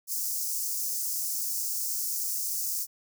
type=high-pass noise; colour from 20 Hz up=white; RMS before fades=-31 dBFS; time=0.07-2.87 s; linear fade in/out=50 ms; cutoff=5100 Hz; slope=48 dB/octave; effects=none